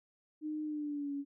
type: tone with pitch glide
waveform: sine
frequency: 305.8 to 282 Hz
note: D#4 to C#4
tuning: -30 to +30 cents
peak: -35 dBFS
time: 0.41-1.25 s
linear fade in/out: 50 ms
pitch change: -140 cents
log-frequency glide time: 0.64-1.13 s
effects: none